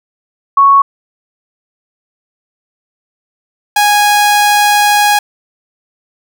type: tone pair in turn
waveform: sine / sawtooth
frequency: 1108.7 / 827.5 Hz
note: C#6 / G#5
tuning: 0 / -6 cents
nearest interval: perfect fourth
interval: 506 cents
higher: first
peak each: -3 dBFS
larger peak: neither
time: 0.57-0.82 / 3.76-5.19 s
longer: second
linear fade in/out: 5 ms
effects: none